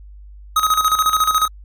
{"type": "tone with tremolo", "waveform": "square", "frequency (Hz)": 1264, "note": "D#6", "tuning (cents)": 27, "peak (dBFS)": -12, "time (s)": [0.56, 1.48], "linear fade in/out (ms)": 5, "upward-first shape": "square", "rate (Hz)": 14, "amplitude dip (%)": 65, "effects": ["added 50 Hz sine -36 dBFS peak until 1.64 s", "MP3 64 kbps"]}